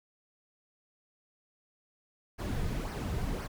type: noise with flanger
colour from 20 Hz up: brown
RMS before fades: -34 dBFS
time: 2.38-3.48 s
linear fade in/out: 20 ms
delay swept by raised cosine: 0.27 to 3.67 ms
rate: 1.9 Hz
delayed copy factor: -0.55
effects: none